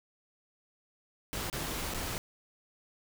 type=noise with dropouts; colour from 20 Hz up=pink; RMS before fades=-36 dBFS; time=1.33-2.18 s; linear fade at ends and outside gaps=0 ms; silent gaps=1.499-1.528 / 1.938-1.945 s; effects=none